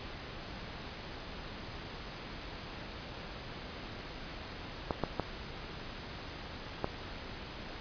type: clicks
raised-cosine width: 1 ms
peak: -16 dBFS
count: 4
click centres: 4.908 / 5.037 / 5.197 / 6.844 s
effects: pink hiss -44 dBFS RMS until 7.8 s + resampled to 11025 Hz